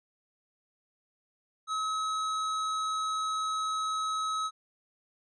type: tone with hard clipping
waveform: triangle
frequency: 1282 Hz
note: E6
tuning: 49 cents flat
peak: -31 dBFS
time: 1.67-4.51 s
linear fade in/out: 50 ms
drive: 18 dB
effects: resampled to 22050 Hz